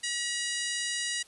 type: harmonic tone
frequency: 961 Hz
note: B5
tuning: 48 cents flat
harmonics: 2 / 3 / 4 / 5 / 6 / 7 / 8 / 9 / 10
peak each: -35 / -37 / -38 / -39 / -40 / -40 / -41 / -42 / -42 dBFS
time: 0.03-1.23 s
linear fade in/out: 10 ms
effects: white hiss -57 dBFS RMS until 1.27 s + resampled to 24000 Hz